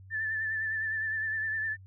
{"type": "tone with vibrato", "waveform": "sine", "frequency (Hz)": 1760, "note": "A6", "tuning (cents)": 0, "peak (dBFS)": -29, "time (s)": [0.1, 1.77], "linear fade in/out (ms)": 50, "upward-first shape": "sine", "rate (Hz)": 9.8, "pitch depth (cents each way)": 37, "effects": ["added 95 Hz sine -48 dBFS peak until 1.86 s"]}